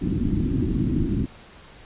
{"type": "low-pass noise", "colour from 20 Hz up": "white", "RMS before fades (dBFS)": -23, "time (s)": [0.01, 1.26], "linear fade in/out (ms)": 5, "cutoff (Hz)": 320, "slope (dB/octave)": 48, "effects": ["pink hiss -47 dBFS RMS until 1.85 s", "resampled to 8000 Hz"]}